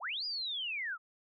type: linear two-way sweep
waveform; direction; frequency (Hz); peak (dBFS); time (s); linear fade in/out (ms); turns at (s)
sine; up then down; 544 to 4977 to 1235; -34; 0-0.98; 50; 0.25
effects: MP3 32 kbps